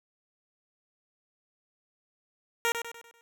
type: tone with echo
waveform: 10% pulse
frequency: 466.2 Hz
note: A#4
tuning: in tune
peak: -16 dBFS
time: 2.65-2.72 s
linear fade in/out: 0 ms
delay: 98 ms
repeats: 5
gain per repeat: -7 dB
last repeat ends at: 3.21 s
effects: none